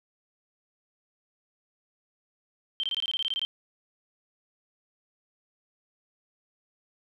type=tone bursts; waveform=sine; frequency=3136 Hz; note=G7; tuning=in tune; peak=-26 dBFS; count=12; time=2.8-3.45 s; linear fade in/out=0 ms; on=34 ms; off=22 ms; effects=none